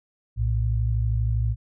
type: tone pair together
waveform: sine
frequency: 60.4 / 112.97 Hz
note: B1 / A2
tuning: -38 / +46 cents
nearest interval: major seventh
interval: 1084 cents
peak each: -23 dBFS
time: 0.36-1.56 s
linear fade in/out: 50 ms
effects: none